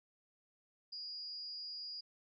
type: tone with amplitude modulation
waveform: sine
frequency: 4871 Hz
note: D#8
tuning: 38 cents flat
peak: -40 dBFS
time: 0.92-2.01 s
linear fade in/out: 10 ms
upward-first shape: sine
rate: 246 Hz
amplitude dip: 60%
effects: none